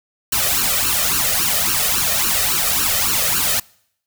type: noise with flanger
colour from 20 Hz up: white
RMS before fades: -18 dBFS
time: 0.32-3.6 s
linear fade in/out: 5 ms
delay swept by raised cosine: 0.7 to 1.65 ms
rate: 3.6 Hz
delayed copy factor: +0.85
effects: noise-tail reverb RT60 0.7 s tail -26 dB re dry